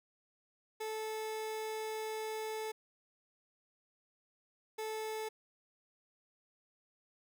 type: tone bursts at uneven times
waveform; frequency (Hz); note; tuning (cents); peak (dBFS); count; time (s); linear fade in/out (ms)
30% pulse; 436.4; A4; -14; -35; 2; 0.8-2.72 / 4.78-5.29; 10
effects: none